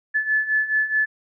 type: beating tone pair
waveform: sine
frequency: 1729 / 1733.7 Hz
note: A6 / A6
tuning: -31 / -26 cents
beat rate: 4.7 Hz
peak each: -24 / -20 dBFS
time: 0.14-1.06 s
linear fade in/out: 20 ms
effects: none